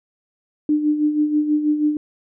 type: tone with tremolo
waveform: sine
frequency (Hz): 300.2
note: D4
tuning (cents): +38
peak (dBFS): -13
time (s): 0.69-1.97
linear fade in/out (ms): 2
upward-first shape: sine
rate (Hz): 6.2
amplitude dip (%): 60
effects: none